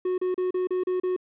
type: tone bursts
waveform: triangle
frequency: 366.5 Hz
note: F#4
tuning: 16 cents flat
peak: -21 dBFS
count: 7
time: 0.05-1.164 s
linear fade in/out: 5 ms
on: 130 ms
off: 34 ms
effects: resampled to 8000 Hz + 10-bit